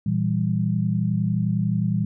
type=chord; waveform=sine; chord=E diminished; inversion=second; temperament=equal; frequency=116.54 / 164.81 / 196 Hz; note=Bb2 / E3 / G3; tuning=0 / 0 / 0 cents; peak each=-24 dBFS; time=0.06-2.05 s; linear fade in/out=5 ms; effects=none